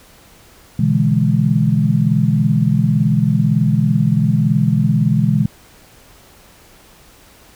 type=chord; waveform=sine; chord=E dominant seventh; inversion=second; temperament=equal; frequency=123.47 / 146.83 / 164.81 / 207.7 Hz; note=B2 / D3 / E3 / G#3; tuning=0 / 0 / 0 / 0 cents; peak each=-17 dBFS; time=0.79-5.46 s; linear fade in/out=5 ms; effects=pink hiss -46 dBFS RMS until 7.55 s